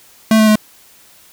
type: tone with pitch steps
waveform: square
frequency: 220 / 217.1 / 214.2 Hz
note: A3 / A3 / A3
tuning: 0 / -23 / -46 cents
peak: -8 dBFS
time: 0.31-0.556 s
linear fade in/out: 2 ms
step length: 82 ms
effects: white hiss -46 dBFS RMS until 1.32 s